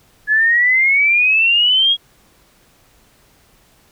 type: exponential sweep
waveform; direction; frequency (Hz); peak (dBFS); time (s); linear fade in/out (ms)
sine; up; 1693 to 3322; -10; 0.27-1.97; 50
effects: pink hiss -53 dBFS RMS until 3.91 s